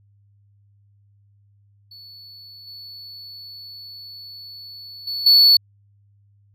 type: tone with level steps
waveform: triangle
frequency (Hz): 4435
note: C#8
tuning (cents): 0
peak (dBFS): -39 / -35 / -23 / -8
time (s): 1.91-5.57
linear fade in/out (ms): 5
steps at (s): 2.67 / 5.07 / 5.26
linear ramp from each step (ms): 5
effects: added 101 Hz sine -54 dBFS peak until 6.54 s